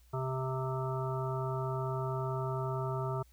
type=harmonic tone; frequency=131.1 Hz; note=C3; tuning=4 cents sharp; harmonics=1 / 3 / 5 / 7 / 9 / 10; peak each=-34 / -39 / -41 / -42 / -44 / -44 dBFS; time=0.13-3.23 s; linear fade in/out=10 ms; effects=added 60 Hz sine -59 dBFS peak until 3.32 s + white hiss -69 dBFS RMS until 3.32 s